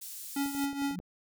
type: high-pass noise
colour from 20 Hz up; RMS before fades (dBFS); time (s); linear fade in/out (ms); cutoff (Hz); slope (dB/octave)
pink; -43; 0.01-0.66; 10; 7700; 12
type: tone with tremolo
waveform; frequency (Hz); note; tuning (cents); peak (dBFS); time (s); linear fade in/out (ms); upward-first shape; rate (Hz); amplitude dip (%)
square; 280.1; C#4; +18; -28; 0.36-0.96; 5; triangle; 4.6; 75
type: click train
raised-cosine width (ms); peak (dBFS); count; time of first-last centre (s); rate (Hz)
2; -36; 7; 0.46-1.001; 11.1
type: tone with exponential growth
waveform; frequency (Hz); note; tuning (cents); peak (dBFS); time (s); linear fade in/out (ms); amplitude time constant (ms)
sine; 180; F#3; -47; -32; 0.8-0.99; 0; 40
effects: none